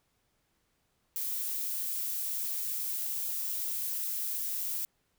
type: noise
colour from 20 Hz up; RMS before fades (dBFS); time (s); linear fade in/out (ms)
violet; -34; 1.16-4.85; 0
effects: pink hiss -75 dBFS RMS until 5.18 s